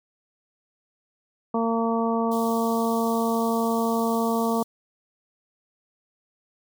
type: harmonic tone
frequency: 228.5 Hz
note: A#3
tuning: 34 cents flat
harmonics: 1 / 2 / 3 / 4 / 5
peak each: -24 / -27 / -29 / -30 / -31 dBFS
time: 1.54-4.63 s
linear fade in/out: 5 ms
type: band-stop noise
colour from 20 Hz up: white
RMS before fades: -41 dBFS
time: 2.31-4.64 s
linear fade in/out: 10 ms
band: 270 to 3100 Hz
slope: 96 dB/octave
effects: none